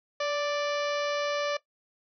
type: harmonic tone with a mistuned harmonic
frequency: 587.3 Hz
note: D5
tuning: in tune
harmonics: 1 / 2 / 3 / 4 / 5 / 6 / 7 / 8 / 9 / 10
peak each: -28 / -34 / -38 / -40 / -42 / -44 / -45 / -46 / -47 / -48 dBFS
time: 0.2-1.57 s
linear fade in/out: 5 ms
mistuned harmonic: 1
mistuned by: -23 cents
effects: noise-tail reverb RT60 0.1 s tail -17 dB re dry